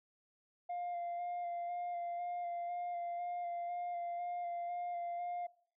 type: tone with vibrato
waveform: sine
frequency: 700 Hz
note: F5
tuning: 4 cents sharp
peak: -35 dBFS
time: 0.69-5.47 s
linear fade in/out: 10 ms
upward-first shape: square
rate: 2 Hz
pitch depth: 14 cents each way
effects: noise-tail reverb RT60 0.5 s tail -20 dB re dry + tanh soft clip ceiling -36 dBFS